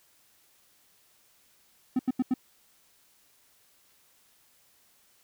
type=tone bursts; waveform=triangle; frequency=255.4 Hz; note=C4; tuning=42 cents flat; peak=-20 dBFS; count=4; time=1.96-2.34 s; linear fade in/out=5 ms; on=32 ms; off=84 ms; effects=white hiss -64 dBFS RMS until 5.23 s